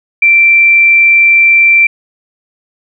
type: tone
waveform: sine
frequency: 2349 Hz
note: D7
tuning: in tune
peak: -3 dBFS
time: 0.22-1.87 s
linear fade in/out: 5 ms
effects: none